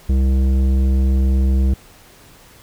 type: tone with tanh clipping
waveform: triangle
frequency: 66 Hz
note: C2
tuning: 16 cents sharp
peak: -14 dBFS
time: 0.09-1.74 s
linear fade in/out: 5 ms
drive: 16 dB
effects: pink hiss -46 dBFS RMS until 2.62 s